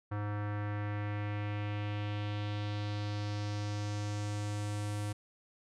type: tone with low-pass filter sweep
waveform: square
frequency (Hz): 103.83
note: G#2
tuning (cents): 0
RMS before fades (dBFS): -36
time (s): 0.11-5.13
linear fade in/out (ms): 10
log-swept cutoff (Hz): 1400 to 10000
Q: 2
effects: none